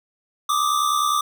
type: tone pair together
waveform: square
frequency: 1174.7 / 1244.5 Hz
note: D6 / D#6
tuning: 0 / 0 cents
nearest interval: minor second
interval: 100 cents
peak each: -20 / -25 dBFS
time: 0.49-1.21 s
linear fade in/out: 5 ms
effects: none